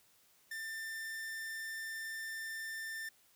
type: tone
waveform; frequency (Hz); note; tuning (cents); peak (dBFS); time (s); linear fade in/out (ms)
45% pulse; 1789; A6; +28; -40; 0.51-3.09; 5
effects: white hiss -68 dBFS RMS until 3.35 s